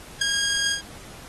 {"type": "tone with ADSR envelope", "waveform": "15% pulse", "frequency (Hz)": 1628, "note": "G#6", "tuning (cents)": -35, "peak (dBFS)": -11, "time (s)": [0.21, 0.82], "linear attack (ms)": 6, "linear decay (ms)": 14, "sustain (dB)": -4, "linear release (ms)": 110, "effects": ["pink hiss -44 dBFS RMS until 1.28 s", "AAC 32 kbps"]}